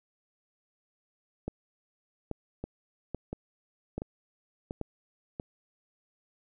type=two click trains; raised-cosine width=2 ms; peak=-20 / -22 dBFS; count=5 / 5; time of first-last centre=1.48-4.813 / 2.64-5.399 s; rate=1.2 / 1.45 Hz; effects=none